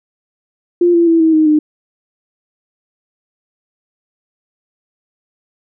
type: tone with pitch steps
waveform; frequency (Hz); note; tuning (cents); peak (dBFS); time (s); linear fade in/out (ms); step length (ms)
sine; 349.2 / 339.7 / 330.4 / 321.3 / 312.5 / 304; F4 / F4 / E4 / E4 / D#4 / D#4; 0 / -48 / +4 / -44 / +8 / -40; -7; 0.81-1.59; 5; 130
effects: none